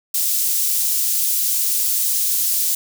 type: high-pass noise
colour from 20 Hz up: white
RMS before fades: -19 dBFS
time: 0.14-2.75 s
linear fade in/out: 5 ms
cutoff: 6000 Hz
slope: 12 dB/octave
effects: none